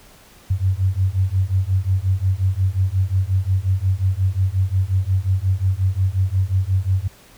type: beating tone pair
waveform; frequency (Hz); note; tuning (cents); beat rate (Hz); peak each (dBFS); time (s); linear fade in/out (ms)
sine; 92 / 97.6; F#2 / G2; -9 / -7; 5.6; -19; 0.5-7.08; 10
effects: pink hiss -48 dBFS RMS until 7.37 s